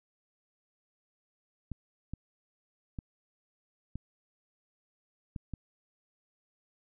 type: clicks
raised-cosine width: 5 ms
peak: -25 dBFS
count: 6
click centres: 1.717 / 2.136 / 2.988 / 3.956 / 5.362 / 5.537 s
effects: none